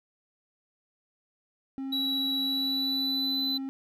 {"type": "tone", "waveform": "triangle", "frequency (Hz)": 268.7, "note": "C4", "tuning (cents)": 46, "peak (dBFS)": -30, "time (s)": [1.78, 3.69], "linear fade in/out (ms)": 0}
{"type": "tone with pitch glide", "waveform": "triangle", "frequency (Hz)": [3908, 4013], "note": ["B7", "B7"], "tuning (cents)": [-19, 27], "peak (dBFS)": -26, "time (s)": [1.92, 3.58], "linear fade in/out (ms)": 10, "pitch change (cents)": 46, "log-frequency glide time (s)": [2.35, 3.42]}
{"effects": []}